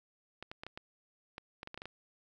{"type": "clicks", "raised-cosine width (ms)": 0.3, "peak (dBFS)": -27, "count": 12, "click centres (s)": [0.426, 0.515, 0.635, 0.666, 0.775, 1.381, 1.631, 1.674, 1.744, 1.776, 1.819, 1.856], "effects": ["11-bit"]}